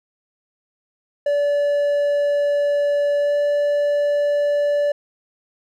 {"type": "tone with pitch glide", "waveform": "triangle", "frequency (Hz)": [577, 580.7], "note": ["D5", "D5"], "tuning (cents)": [-31, -20], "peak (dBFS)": -14, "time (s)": [1.26, 4.92], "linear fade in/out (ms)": 5, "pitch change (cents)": 11, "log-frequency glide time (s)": [3.19, 3.35], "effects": []}